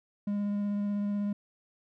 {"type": "tone with vibrato", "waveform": "triangle", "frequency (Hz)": 204.2, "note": "G#3", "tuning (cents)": -29, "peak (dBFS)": -26, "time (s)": [0.27, 1.33], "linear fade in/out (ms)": 5, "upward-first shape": "sine", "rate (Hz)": 16, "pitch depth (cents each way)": 10, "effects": []}